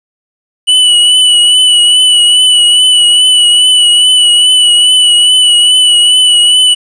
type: tone with vibrato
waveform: square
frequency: 2960 Hz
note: F#7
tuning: in tune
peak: -4 dBFS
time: 0.67-6.75 s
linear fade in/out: 20 ms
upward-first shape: triangle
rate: 2.4 Hz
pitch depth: 39 cents each way
effects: resampled to 22050 Hz + 7-bit